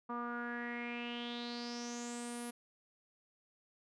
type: tone with low-pass filter sweep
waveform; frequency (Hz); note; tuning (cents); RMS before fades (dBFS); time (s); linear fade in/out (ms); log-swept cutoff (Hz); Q
sawtooth; 239.2; A#3; +45; -42; 0.09-2.51; 10; 1100 to 11000; 6.8
effects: none